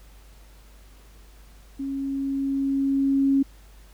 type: tone with level ramp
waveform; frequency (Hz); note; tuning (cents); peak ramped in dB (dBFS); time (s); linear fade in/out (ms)
sine; 273.7; C#4; -22; -27 to -16; 1.79-3.43; 10
effects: added 50 Hz sine -47 dBFS peak until 3.93 s + pink hiss -56 dBFS RMS until 3.93 s